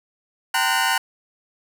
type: tone cluster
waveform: 25% pulse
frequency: 775 / 913 / 1025 / 1465 Hz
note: G5 / A#5 / C6 / F#6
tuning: -20 / -36 / -36 / -18 cents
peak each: -21 / -19 / -23 / -19 dBFS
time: 0.54-0.98 s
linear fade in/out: 5 ms
effects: none